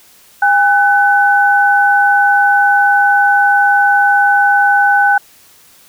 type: tone pair together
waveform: sine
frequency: 809.1 / 1506 Hz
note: G#5 / F#6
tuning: -45 / +30 cents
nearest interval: major seventh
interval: 1075 cents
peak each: -10 dBFS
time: 0.42-5.18 s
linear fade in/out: 5 ms
effects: white hiss -45 dBFS RMS until 5.88 s